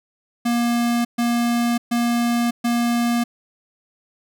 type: tone bursts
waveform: square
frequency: 237.2 Hz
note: A#3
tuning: 30 cents sharp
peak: -18 dBFS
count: 4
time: 0.45-3.24 s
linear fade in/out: 10 ms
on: 600 ms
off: 130 ms
effects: none